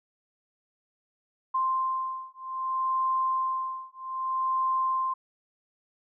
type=beating tone pair; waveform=sine; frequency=1046.5 / 1047.13 Hz; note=C6 / C6; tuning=0 / +1 cents; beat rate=0.63 Hz; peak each=-29 dBFS; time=1.54-5.14 s; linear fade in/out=10 ms; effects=none